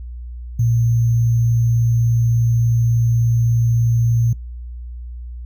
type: tone with sample-and-hold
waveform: sine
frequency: 116.54 Hz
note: A#2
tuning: in tune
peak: -13 dBFS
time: 0.59-4.33 s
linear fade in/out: 5 ms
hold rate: 6300 Hz
effects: noise-tail reverb RT60 0.1 s tail -19 dB re dry + added 60 Hz sine -28 dBFS peak until 5.45 s